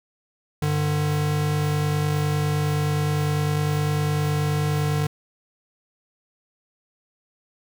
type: tone pair together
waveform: square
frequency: 99.9 / 149.68 Hz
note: G2 / D3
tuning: +33 / +33 cents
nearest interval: perfect fifth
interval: 700 cents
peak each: -28 / -22 dBFS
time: 0.62-5.07 s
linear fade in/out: 5 ms
effects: none